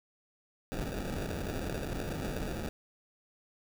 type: noise with sample-and-hold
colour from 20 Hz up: pink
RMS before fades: -36 dBFS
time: 0.72-2.69 s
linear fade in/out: 0 ms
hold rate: 1050 Hz
effects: none